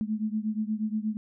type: beating tone pair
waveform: sine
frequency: 212.6 / 221 Hz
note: G#3 / A3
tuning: +41 / +8 cents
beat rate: 8.4 Hz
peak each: -29 / -31 dBFS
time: 0.01-1.17 s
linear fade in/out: 0 ms
effects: none